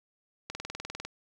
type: click train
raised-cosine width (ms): 0.2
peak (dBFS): -20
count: 12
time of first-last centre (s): 0.5-1.05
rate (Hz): 20
effects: none